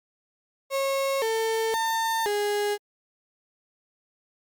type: tone with pitch steps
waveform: 35% pulse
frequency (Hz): 545 / 447.3 / 902 / 412.6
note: C#5 / A4 / A5 / G#4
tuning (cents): -29 / +28 / +43 / -11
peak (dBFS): -22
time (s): 0.7-2.78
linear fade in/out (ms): 50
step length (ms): 520
effects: Opus 48 kbps